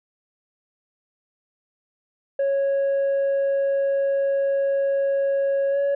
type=tone with pitch glide; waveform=sine; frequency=552 to 561 Hz; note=C#5 to C#5; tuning=-7 to +21 cents; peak=-16 dBFS; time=2.39-5.95 s; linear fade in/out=5 ms; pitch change=+28 cents; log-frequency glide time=5.7-5.78 s; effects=tanh soft clip ceiling -18 dBFS